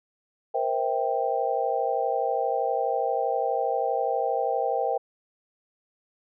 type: chord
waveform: sine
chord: C dominant seventh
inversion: third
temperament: just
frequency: 470.9 / 523.3 / 654.1 / 784.9 Hz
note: Bb4 / C5 / E5 / G5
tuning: +18 / 0 / -14 / +2 cents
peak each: -29 / -29 / -30 / -27 dBFS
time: 0.54-4.98 s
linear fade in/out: 10 ms
effects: none